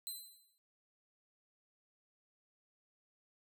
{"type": "tone with exponential decay", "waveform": "10% pulse", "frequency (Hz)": 4053, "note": "B7", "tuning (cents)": 44, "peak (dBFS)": -32, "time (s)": [0.07, 0.58], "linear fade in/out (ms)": 0, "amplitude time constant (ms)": 110, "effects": []}